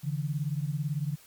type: beating tone pair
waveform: sine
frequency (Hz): 141.5 / 159.5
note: C#3 / D#3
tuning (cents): +36 / +43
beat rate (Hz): 18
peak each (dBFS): -30 / -32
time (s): 0.03-1.16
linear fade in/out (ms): 20
effects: white hiss -56 dBFS RMS until 1.26 s + MP3 96 kbps